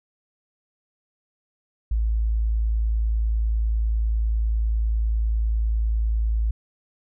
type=tone; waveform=sine; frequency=55 Hz; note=A1; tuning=in tune; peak=-19 dBFS; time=1.91-6.51 s; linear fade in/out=5 ms; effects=none